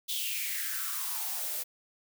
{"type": "noise with high-pass filter sweep", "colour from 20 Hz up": "blue", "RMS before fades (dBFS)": -34, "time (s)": [0.08, 1.64], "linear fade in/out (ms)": 20, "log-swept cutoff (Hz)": [3500, 490], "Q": 5.5, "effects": []}